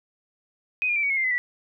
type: tone with pitch steps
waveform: sine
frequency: 2504 / 2417 / 2334 / 2253 / 2175 / 2100 / 2027 / 1956.7 Hz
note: D#7 / D7 / D7 / C#7 / C#7 / C7 / B6 / B6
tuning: +10 / +49 / -11 / +28 / -33 / +6 / +45 / -17 cents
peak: -21 dBFS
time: 0.82-1.38 s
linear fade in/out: 0 ms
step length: 70 ms
effects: none